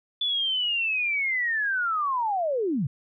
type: linear sweep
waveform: sine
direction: down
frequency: 3478 to 116.7 Hz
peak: -23 dBFS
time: 0.21-2.87 s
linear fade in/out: 5 ms
effects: none